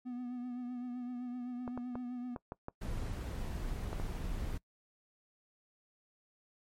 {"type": "tone with vibrato", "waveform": "triangle", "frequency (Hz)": 246.6, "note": "B3", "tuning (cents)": -2, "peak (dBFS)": -36, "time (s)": [0.05, 2.36], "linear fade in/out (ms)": 20, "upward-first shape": "triangle", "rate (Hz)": 7.8, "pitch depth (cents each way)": 42}
{"type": "clicks", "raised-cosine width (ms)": 1, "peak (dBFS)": -26, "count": 8, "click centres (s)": [1.678, 1.776, 1.955, 2.362, 2.521, 2.684, 3.93, 3.999]}
{"type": "noise", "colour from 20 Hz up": "brown", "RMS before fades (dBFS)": -38, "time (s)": [2.81, 4.58], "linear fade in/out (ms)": 10}
{"effects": ["noise-tail reverb RT60 0.1 s tail -22 dB re dry", "MP3 64 kbps"]}